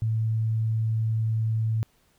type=tone; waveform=sine; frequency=111.2 Hz; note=A2; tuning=19 cents sharp; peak=-22 dBFS; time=0.02-1.83 s; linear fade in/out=0 ms; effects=pink hiss -65 dBFS RMS until 2.18 s